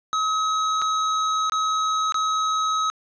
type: tone with dropouts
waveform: square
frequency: 1277 Hz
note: D#6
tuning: 45 cents sharp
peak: -21 dBFS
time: 0.13-2.9 s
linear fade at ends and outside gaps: 0 ms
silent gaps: 0.817-0.821 / 1.497-1.521 / 2.122-2.144 s
effects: resampled to 16000 Hz + 10-bit